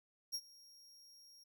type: tone with ADSR envelope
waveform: 40% pulse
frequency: 5588 Hz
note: F8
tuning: in tune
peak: -35 dBFS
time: 0.32-1.44 s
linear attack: 25 ms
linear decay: 58 ms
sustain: -23 dB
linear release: 11 ms
effects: none